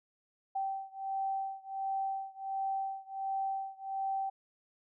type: beating tone pair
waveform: sine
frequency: 776 / 777.4 Hz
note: G5 / G5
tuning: -18 / -15 cents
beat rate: 1.4 Hz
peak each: -36 / -37 dBFS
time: 0.55-4.3 s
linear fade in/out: 10 ms
effects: none